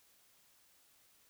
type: silence
effects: white hiss -68 dBFS RMS until 1.29 s

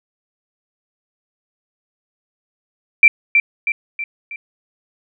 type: tone with echo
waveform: sine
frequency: 2349 Hz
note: D7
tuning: in tune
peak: -3 dBFS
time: 3.03-3.08 s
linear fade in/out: 2 ms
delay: 320 ms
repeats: 4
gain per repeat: -6 dB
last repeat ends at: 4.36 s
effects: none

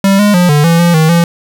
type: tone with pitch steps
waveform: square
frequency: 195.7 / 206.5 / 177.7 / 147.6 / 167.8 / 172 / 158.2 / 170.2 Hz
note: G3 / G#3 / F3 / D3 / E3 / F3 / D#3 / F3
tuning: -3 / -10 / +30 / +9 / +31 / -26 / +29 / -44 cents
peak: -6 dBFS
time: 0.04-1.24 s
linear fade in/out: 2 ms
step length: 150 ms
effects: 7-bit

